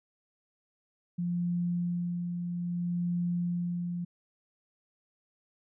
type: tone with tremolo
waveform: sine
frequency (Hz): 174.61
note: F3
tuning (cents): 0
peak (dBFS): -27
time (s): 1.18-4.05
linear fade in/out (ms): 10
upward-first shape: sine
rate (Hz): 0.61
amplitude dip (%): 40
effects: none